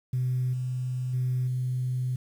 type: tone with level steps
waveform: sine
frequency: 126.8 Hz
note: B2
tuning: 46 cents sharp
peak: -23 / -27 / -23 / -25 dBFS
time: 0.13-2.16 s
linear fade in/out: 5 ms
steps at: 0.53 / 1.13 / 1.47 s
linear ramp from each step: 10 ms
effects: tanh soft clip ceiling -20 dBFS + 9-bit